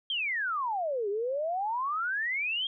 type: exponential two-way sweep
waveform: sine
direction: down then up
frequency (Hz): 3270 to 392 to 3270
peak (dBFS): -28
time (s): 0.1-2.67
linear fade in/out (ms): 2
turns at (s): 1.09
effects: none